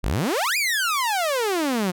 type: exponential two-way sweep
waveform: sawtooth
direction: up then down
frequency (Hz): 38.89 to 2489 to 172.7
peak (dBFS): -17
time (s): 0.03-1.92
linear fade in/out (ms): 20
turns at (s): 0.57
effects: none